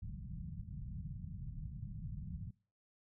white low-pass noise, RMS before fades -45 dBFS, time 0.02-2.51 s, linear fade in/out 5 ms, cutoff 180 Hz, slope 48 dB/octave, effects noise-tail reverb RT60 0.4 s tail -24 dB re dry

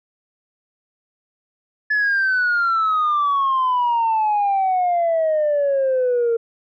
sine exponential sweep, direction down, 1725 to 456.9 Hz, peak -14 dBFS, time 1.9-6.37 s, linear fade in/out 10 ms, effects tanh soft clip ceiling -13 dBFS

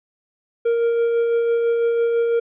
triangle tone with tremolo, 466.2 Hz, A#4, in tune, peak -13 dBFS, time 0.65-2.4 s, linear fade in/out 10 ms, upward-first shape sine, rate 6 Hz, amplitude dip 25%, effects resampled to 8000 Hz

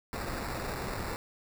pink noise with sample-and-hold, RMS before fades -36 dBFS, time 0.13-1.16 s, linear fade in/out 0 ms, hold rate 3150 Hz, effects none

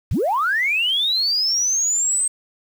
sine linear sweep, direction up, 51.91 to 8372 Hz, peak -16 dBFS, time 0.11-2.28 s, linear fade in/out 5 ms, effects tanh soft clip ceiling -12 dBFS + 7-bit

